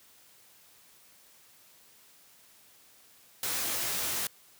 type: noise with comb filter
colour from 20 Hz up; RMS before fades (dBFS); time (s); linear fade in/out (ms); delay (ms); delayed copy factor
white; -32; 3.43-4.27; 2; 17; +0.65
effects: white hiss -59 dBFS RMS until 4.59 s + high-pass 60 Hz 12 dB/octave